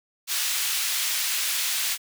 pink high-pass noise, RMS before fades -26 dBFS, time 0.27-1.98 s, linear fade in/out 50 ms, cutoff 2500 Hz, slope 12 dB/octave, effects none

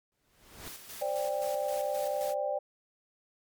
pink noise with exponential growth, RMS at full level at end -42 dBFS, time 0.12-0.68 s, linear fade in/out 0 ms, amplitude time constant 120 ms
white noise with tremolo, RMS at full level -44 dBFS, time 0.63-2.35 s, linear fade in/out 50 ms, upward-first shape square, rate 3.8 Hz, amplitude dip 50%
sine chord, C suspended second, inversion none, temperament equal with one note detuned, 523.3 / 587.3 / 792.2 Hz, C5 / D5 / G5, 0 / 0 / +18 cents, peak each -35 / -31 / -35 dBFS, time 1.01-2.59 s, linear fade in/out 10 ms
effects MP3 96 kbps

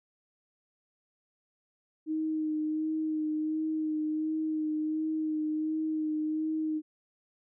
sine tone with vibrato, 311.1 Hz, D#4, in tune, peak -28 dBFS, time 2.06-6.82 s, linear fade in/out 50 ms, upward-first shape sine, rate 1.4 Hz, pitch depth 20 cents each way, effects none

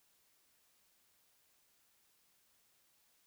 silence, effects white hiss -73 dBFS RMS until 3.26 s

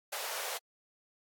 pink high-pass noise, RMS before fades -38 dBFS, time 0.12-0.58 s, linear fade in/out 10 ms, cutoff 470 Hz, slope 48 dB/octave, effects AAC 64 kbps

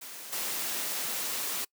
white noise with level steps, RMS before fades -43 / -33 dBFS, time 0.01-1.65 s, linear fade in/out 10 ms, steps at 0.32 s, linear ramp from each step 10 ms, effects noise-tail reverb RT60 0.1 s tail -25 dB re dry + high-pass 200 Hz 12 dB/octave

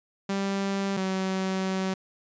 sawtooth tone pair in turn, 196.5 / 189.52 Hz, G3 / F#3, +4 / +42 cents, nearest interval minor second, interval 62 cents, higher first, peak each -22 dBFS, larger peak neither, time 0.29-0.97 / 0.97-1.94 s, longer second, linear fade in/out 5 ms, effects resampled to 16000 Hz

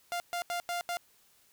sawtooth tone bursts at uneven times, 698.5 Hz, F5, in tune, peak -28 dBFS, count 5, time 0.12-0.2 / 0.33-0.42 / 0.5-0.6 / 0.69-0.81 / 0.89-0.97 s, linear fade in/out 0 ms, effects white hiss -65 dBFS RMS until 1.52 s

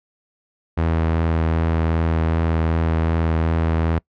sawtooth tone with vibrato, 81.5 Hz, E2, 19 cents flat, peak -13 dBFS, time 0.77-3.99 s, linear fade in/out 10 ms, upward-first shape triangle, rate 2.6 Hz, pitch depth 16 cents each way, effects noise-tail reverb RT60 0.1 s tail -25 dB re dry + low-pass 2000 Hz 12 dB/octave

